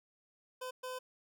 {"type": "tone bursts at uneven times", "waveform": "25% pulse", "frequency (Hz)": 509, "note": "C5", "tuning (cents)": -48, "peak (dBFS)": -36, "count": 2, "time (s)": [[0.61, 0.71], [0.83, 0.99]], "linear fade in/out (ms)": 10, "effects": []}